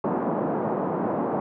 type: band-pass noise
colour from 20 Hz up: pink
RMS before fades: -26 dBFS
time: 0.04-1.4 s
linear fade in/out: 2 ms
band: 180 to 1000 Hz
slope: 24 dB/octave
effects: none